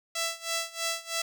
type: tone with tremolo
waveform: 5% pulse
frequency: 664 Hz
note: E5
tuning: 12 cents sharp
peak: -16 dBFS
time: 0.15-1.22 s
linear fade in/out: 5 ms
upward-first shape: sine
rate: 3.1 Hz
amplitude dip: 90%
effects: none